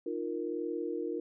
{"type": "chord", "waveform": "sine", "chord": "Eb suspended second", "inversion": "none", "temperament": "equal with one note detuned", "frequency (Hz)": [307.9, 349.2, 466.2], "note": ["Eb4", "F4", "Bb4"], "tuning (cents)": [-18, 0, 0], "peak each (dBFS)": [-38, -36, -37], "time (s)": [0.06, 1.2], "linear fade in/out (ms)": 5, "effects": []}